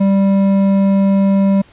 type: tone with hard clipping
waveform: triangle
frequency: 196 Hz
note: G3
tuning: in tune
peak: -11 dBFS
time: 0-1.62 s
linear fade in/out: 10 ms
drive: 12 dB
effects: pink hiss -47 dBFS RMS until 1.72 s + resampled to 8000 Hz